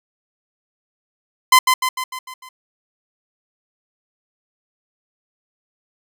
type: tone with echo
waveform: sawtooth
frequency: 1027 Hz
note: C6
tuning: 33 cents flat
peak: -3 dBFS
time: 1.52-1.59 s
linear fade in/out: 5 ms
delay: 150 ms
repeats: 6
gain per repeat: -5 dB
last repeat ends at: 2.49 s
effects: none